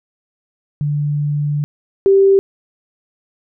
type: tone pair in turn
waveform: sine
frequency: 146.7 / 390.8 Hz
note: D3 / G4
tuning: -2 / -5 cents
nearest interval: octave + perfect fourth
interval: 1697 cents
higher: second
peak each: -15 / -7 dBFS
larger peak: second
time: 0.81-1.64 / 2.06-2.39 s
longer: first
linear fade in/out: 0 ms
effects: none